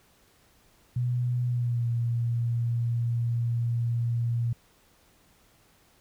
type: tone with pitch glide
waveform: sine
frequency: 122.9 to 117.89 Hz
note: B2 to A#2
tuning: -8 to +20 cents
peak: -24 dBFS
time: 0.96-4.53 s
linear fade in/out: 5 ms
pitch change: -72 cents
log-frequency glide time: 1.46-1.87 s
effects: pink hiss -62 dBFS RMS until 6 s